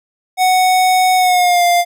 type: tone with pitch glide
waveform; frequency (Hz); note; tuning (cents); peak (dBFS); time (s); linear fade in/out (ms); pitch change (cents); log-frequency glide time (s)
square; 741 to 699.4; F#5 to F5; +2 to +2; -10; 0.37-1.85; 50; -100; 1.16-1.64
effects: none